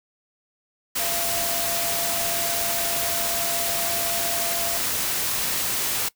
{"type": "tone in noise", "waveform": "sine", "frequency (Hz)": 682, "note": "F5", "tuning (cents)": -41, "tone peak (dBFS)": -31, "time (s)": [0.99, 4.78], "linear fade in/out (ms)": 10, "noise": "white", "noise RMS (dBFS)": -25, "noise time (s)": [0.95, 6.09], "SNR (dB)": -9, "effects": ["noise-tail reverb RT60 0.1 s tail -20 dB re dry"]}